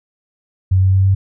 sine tone with pitch steps, 93.9 / 94.77 / 95.65 / 96.54 Hz, F#2 / F#2 / G2 / G2, +26 / +42 / -42 / -26 cents, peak -9 dBFS, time 0.71-1.15 s, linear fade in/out 10 ms, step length 110 ms, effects none

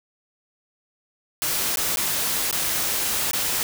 white noise with dropouts, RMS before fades -24 dBFS, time 1.42-3.63 s, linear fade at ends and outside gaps 0 ms, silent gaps 1.758-1.772 / 1.959-1.971 / 2.511-2.527 / 3.311-3.333 s, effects none

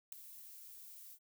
violet noise with ADSR envelope, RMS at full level -38 dBFS, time 0.12-1.19 s, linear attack 4 ms, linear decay 4 ms, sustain -16 dB, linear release 64 ms, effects none

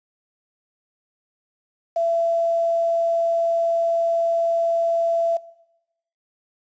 sine tone with quantisation, 671 Hz, E5, 31 cents sharp, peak -18 dBFS, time 1.96-5.37 s, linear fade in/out 5 ms, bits 7, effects noise-tail reverb RT60 0.9 s tail -20 dB re dry + resampled to 16000 Hz

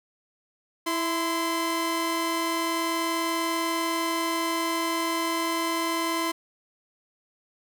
sawtooth tone pair together, 330 / 1030.3 Hz, E4 / C6, +2 / -27 cents, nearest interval octave + minor sixth, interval 1971 cents, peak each -24 dBFS, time 0.86-6.32 s, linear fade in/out 10 ms, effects none

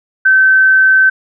sine tone, 1539 Hz, G6, 32 cents flat, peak -5 dBFS, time 0.25-1.1 s, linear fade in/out 10 ms, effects none

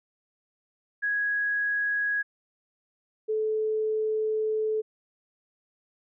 sine tone pair in turn, 1661.2 / 434.1 Hz, G#6 / A4, 0 / -23 cents, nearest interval octave + major seventh, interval 2323 cents, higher first, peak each -24 dBFS, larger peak neither, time 1.02-2.23 / 3.28-4.82 s, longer second, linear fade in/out 20 ms, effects none

